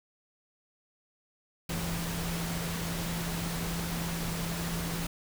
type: tone in noise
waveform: sine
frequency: 168.5 Hz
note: E3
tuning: 38 cents sharp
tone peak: -34 dBFS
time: 1.69-5.07 s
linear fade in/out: 5 ms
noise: pink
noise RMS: -36 dBFS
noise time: 1.69-5.07 s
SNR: -1 dB
effects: none